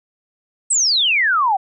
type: exponential sweep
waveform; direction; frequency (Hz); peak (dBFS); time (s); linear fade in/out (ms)
sine; down; 8372 to 740; -13; 0.7-1.57; 10
effects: none